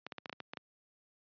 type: clicks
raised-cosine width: 0.3 ms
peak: -25 dBFS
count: 9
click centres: 0.066 / 0.122 / 0.183 / 0.258 / 0.296 / 0.328 / 0.403 / 0.535 / 0.572 s
effects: high-pass 150 Hz 12 dB/octave + resampled to 11025 Hz